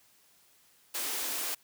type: high-pass noise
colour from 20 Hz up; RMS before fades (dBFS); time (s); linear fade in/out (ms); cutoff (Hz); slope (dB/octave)
white; -34; 0.94-1.55; 10; 240; 96
effects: white hiss -64 dBFS RMS until 1.63 s + high-pass 60 Hz 12 dB/octave